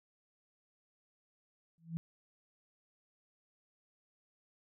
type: tone with exponential growth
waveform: sine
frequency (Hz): 165.2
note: E3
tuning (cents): +4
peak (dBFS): -31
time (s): 1.78-1.97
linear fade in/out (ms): 0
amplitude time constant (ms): 40
effects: none